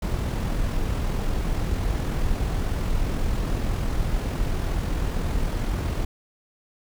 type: noise with amplitude modulation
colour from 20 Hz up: brown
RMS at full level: -23 dBFS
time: 0.02-6.05 s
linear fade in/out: 5 ms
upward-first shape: sine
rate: 42 Hz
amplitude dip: 30%
effects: none